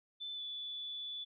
sine tone with pitch glide, 3520 to 3462 Hz, A7 to A7, 0 to -29 cents, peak -40 dBFS, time 0.2-1.25 s, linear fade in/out 20 ms, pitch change -29 cents, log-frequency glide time 0.34-0.41 s, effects none

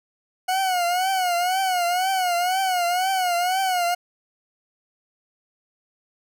40% pulse tone with vibrato, 731 Hz, F#5, 21 cents flat, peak -19 dBFS, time 0.48-3.95 s, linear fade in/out 10 ms, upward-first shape triangle, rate 2 Hz, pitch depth 110 cents each way, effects none

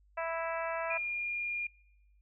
harmonic tone, 329.6 Hz, E4, in tune, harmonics 2 / 3 / 4 / 5 / 6 / 7 / 8, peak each -35 / -39 / -41 / -43 / -45 / -46 / -47 dBFS, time 0.17-0.98 s, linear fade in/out 10 ms
sine tone, 2414 Hz, D7, 47 cents sharp, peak -32 dBFS, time 0.9-1.67 s, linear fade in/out 5 ms
effects noise-tail reverb RT60 0.9 s tail -25 dB re dry + added 50 Hz sine -62 dBFS peak until 2.21 s

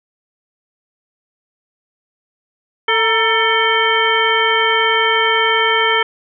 harmonic tone with a mistuned harmonic, 445.4 Hz, A4, 21 cents sharp, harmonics 1 / 2 / 3 / 4 / 5 / 7, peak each -19 / -19 / -19 / -19 / -19 / -19 dBFS, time 2.88-6.03 s, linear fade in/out 5 ms, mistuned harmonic 2, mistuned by +73 cents, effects none

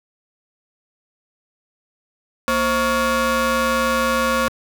25% pulse ring-modulated tone, 293.7 Hz, D4, in tune, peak -10 dBFS, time 2.48-4.48 s, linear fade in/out 0 ms, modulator 821 Hz, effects high-pass 60 Hz 12 dB/octave + 7-bit

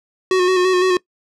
square tone with vibrato, 367.5 Hz, F#4, 12 cents flat, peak -13 dBFS, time 0.31-0.97 s, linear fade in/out 2 ms, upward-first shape square, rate 5.9 Hz, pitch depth 28 cents each way, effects noise-tail reverb RT60 0.1 s tail -21 dB re dry + low-pass 6000 Hz 12 dB/octave

